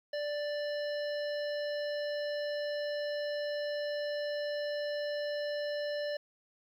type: harmonic tone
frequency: 587.3 Hz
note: D5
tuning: in tune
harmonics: 1 / 3 / 5 / 7 / 9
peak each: -33 / -43 / -49 / -48 / -49 dBFS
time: 0.13-6.17 s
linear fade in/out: 5 ms
effects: 11-bit